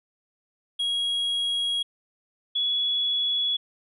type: tone pair in turn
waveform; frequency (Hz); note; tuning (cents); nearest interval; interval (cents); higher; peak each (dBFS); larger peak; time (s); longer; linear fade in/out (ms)
triangle / sine; 3300 / 3383; G#7 / G#7; -12 / +31; unison; 43; second; -22; neither; 0.79-1.83 / 2.55-3.57; first; 10
effects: resampled to 32000 Hz